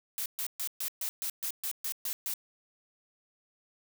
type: noise bursts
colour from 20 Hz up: blue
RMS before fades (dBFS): -34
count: 11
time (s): 0.18-2.338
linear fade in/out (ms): 0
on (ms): 78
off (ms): 130
effects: none